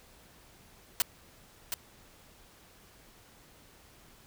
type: noise with echo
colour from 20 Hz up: white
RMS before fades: -26 dBFS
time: 1-1.02 s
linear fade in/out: 0 ms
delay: 720 ms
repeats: 1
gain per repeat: -7 dB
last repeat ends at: 1.74 s
effects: pink hiss -58 dBFS RMS until 4.26 s